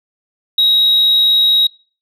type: tone with amplitude modulation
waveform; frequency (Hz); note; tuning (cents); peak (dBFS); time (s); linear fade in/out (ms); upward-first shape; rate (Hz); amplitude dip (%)
sine; 3809; A#7; +37; -5; 0.58-1.67; 5; sine; 279; 30
effects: noise-tail reverb RT60 0.4 s tail -26 dB re dry + tanh soft clip ceiling -7 dBFS